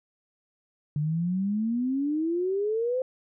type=exponential sweep; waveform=sine; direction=up; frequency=145.3 to 523.3 Hz; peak=-24 dBFS; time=0.96-3.02 s; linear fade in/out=2 ms; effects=none